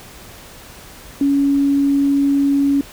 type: tone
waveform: sine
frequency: 280 Hz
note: C#4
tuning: 18 cents sharp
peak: -12 dBFS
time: 1.21-2.81 s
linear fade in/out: 2 ms
effects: pink hiss -39 dBFS RMS until 2.92 s